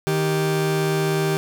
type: tone pair together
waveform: 40% pulse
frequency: 156.06 / 392 Hz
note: D#3 / G4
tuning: +6 / 0 cents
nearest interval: octave + major third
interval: 1594 cents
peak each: -21 dBFS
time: 0.07-1.37 s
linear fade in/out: 0 ms
effects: none